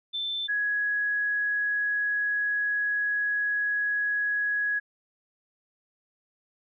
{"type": "tone pair in turn", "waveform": "sine", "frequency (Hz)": [3540, 1670.7], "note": ["A7", "G#6"], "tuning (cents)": [10, 10], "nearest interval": "octave + minor second", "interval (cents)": 1300, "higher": "first", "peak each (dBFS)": [-28, -24], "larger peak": "second", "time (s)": [[0.13, 0.48], [0.48, 4.8]], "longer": "second", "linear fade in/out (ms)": 20, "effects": []}